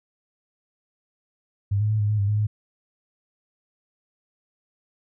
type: tone with pitch steps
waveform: sine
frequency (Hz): 100.4 / 106.1 / 108.1 / 103.9 / 106.4 / 100.1 / 105.2 / 106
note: G2 / G#2 / A2 / G#2 / G#2 / G2 / G#2 / G#2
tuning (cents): +42 / +38 / -30 / +1 / +42 / +37 / +23 / +36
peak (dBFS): -19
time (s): 1.71-2.47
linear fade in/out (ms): 10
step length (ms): 95
effects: none